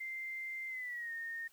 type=tone with pitch glide; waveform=sine; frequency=2088 to 1838.8 Hz; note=C7 to A#6; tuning=-4 to -24 cents; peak=-39 dBFS; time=0-1.48 s; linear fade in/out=10 ms; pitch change=-220 cents; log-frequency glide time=0.68-1.12 s; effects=white hiss -67 dBFS RMS until 1.52 s